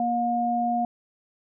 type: tone pair together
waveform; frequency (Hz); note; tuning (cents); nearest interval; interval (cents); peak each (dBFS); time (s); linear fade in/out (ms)
sine; 236.7 / 715; A#3 / F5; +27 / +41; octave + perfect fifth; 1914; -27 / -23; 0-0.85; 2
effects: none